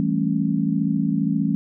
sine chord, A dominant seventh, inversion second, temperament just, 165 / 198 / 220 / 275 Hz, E3 / G3 / A3 / C#4, +2 / +18 / 0 / -14 cents, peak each -24 dBFS, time 0-1.55 s, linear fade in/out 0 ms, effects none

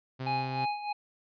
sawtooth tone, 130.81 Hz, C3, in tune, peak -30 dBFS, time 0.19-0.66 s, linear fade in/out 20 ms
square tone with tremolo, 830 Hz, G#5, 1 cent flat, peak -28 dBFS, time 0.26-0.93 s, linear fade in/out 10 ms, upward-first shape sine, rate 3.2 Hz, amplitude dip 70%
effects resampled to 11025 Hz

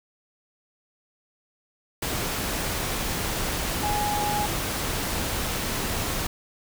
sine tone in noise, 830.6 Hz, G#5, in tune, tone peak -25 dBFS, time 3.83-4.46 s, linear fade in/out 5 ms, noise pink, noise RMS -28 dBFS, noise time 2.02-6.27 s, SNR 0 dB, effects none

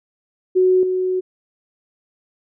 sine tone with level steps, 370 Hz, F#4, in tune, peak -11 / -17 dBFS, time 0.55-1.21 s, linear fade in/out 20 ms, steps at 0.83 s, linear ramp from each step 2 ms, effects none

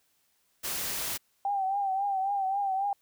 white noise, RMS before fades -33 dBFS, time 0.63-1.18 s, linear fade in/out 20 ms
sine tone with vibrato, 784 Hz, G5, in tune, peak -26 dBFS, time 1.45-2.93 s, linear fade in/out 2 ms, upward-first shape triangle, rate 3.7 Hz, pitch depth 74 cents each way
effects white hiss -71 dBFS RMS until 3.01 s

